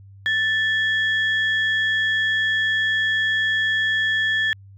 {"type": "tone pair together", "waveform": "sine", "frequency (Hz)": [1760, 3318], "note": ["A6", "G#7"], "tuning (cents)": [0, -2], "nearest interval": "major seventh", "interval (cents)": 1098, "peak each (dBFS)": [-18, -25], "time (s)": [0.26, 4.53], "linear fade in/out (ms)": 0, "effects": ["tanh soft clip ceiling -11 dBFS", "added 98 Hz sine -42 dBFS peak until 4.77 s"]}